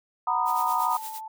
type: chord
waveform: sine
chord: B major seventh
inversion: second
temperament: just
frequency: 740.8 / 926 / 987.8 / 1234.7 Hz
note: F#5 / A#5 / B5 / D#6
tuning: +2 / -12 / 0 / -14 cents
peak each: -31 / -26 / -27 / -28 dBFS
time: 0.27-0.97 s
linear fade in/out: 5 ms
type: noise with tremolo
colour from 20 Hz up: blue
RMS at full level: -37 dBFS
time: 0.45-1.21 s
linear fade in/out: 50 ms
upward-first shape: sine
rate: 8.6 Hz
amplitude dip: 65%
type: tone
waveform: sine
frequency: 879 Hz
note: A5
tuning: 2 cents flat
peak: -35 dBFS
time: 0.75-1.28 s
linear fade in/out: 5 ms
effects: none